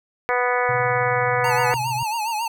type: harmonic tone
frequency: 246.9 Hz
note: B3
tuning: in tune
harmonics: 2 / 3 / 4 / 5 / 6 / 7 / 8 / 9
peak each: -23 / -25 / -26 / -27 / -28 / -28 / -29 / -30 dBFS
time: 0.29-1.74 s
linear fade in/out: 0 ms
type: tone with tremolo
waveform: sine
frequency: 126.1 Hz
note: B2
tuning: 36 cents sharp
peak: -26 dBFS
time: 0.69-2.03 s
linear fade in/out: 0 ms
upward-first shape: sine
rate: 19 Hz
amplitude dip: 55%
type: tone with vibrato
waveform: square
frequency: 888 Hz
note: A5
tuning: 16 cents sharp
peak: -23 dBFS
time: 1.44-2.48 s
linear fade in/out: 5 ms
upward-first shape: sine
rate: 7.3 Hz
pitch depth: 98 cents each way
effects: none